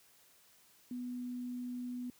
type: tone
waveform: sine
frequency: 246.9 Hz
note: B3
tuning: in tune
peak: -38 dBFS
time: 0.91-2.1 s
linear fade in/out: 2 ms
effects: white hiss -65 dBFS RMS until 2.19 s + high-pass 60 Hz 12 dB/octave